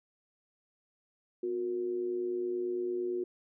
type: tone with amplitude modulation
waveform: sine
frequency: 361.2 Hz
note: F#4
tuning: 42 cents flat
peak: -28 dBFS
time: 1.43-3.24 s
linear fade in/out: 5 ms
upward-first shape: sine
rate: 109 Hz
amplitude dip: 55%
effects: none